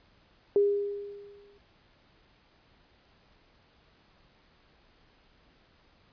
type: tone with exponential decay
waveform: sine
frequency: 405.6 Hz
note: G#4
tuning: 41 cents flat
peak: -18 dBFS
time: 0.56-1.58 s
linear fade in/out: 1 ms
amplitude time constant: 220 ms
effects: pink hiss -63 dBFS RMS until 6.12 s + resampled to 11025 Hz